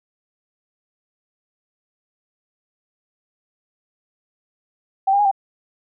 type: tone with pitch steps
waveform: sine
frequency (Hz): 775 / 803 / 827 / 783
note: G5 / G5 / G#5 / G5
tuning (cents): -20 / +41 / -8 / -2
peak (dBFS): -13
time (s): 5.07-5.314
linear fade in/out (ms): 10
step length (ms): 61
effects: none